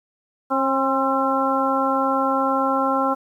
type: harmonic tone with a mistuned harmonic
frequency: 268.9 Hz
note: C4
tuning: 47 cents sharp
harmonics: 1 / 2 / 3 / 4 / 5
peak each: -24 / -24 / -24 / -24 / -24 dBFS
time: 0.5-3.15 s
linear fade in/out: 20 ms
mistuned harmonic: 4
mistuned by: -37 cents
effects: 9-bit